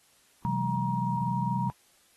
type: tone cluster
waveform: sine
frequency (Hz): 128 / 164.9 / 189.3 / 209.8 / 946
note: C3 / E3 / F#3 / G#3 / A#5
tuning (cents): -38 / +1 / +40 / +18 / +25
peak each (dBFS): -31 / -35 / -32 / -38 / -30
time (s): 0.45-1.7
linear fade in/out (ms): 0
effects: white hiss -63 dBFS RMS until 2.16 s + AAC 32 kbps